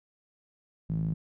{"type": "tone with band-pass filter", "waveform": "sawtooth", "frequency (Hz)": 53.7, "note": "A1", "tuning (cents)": -41, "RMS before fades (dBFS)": -30, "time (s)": [0.89, 1.14], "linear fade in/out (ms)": 5, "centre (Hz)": 160, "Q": 5.8, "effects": []}